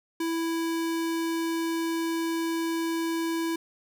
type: tone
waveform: square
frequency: 330 Hz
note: E4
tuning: 2 cents sharp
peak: -27 dBFS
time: 0.2-3.56 s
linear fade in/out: 5 ms
effects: none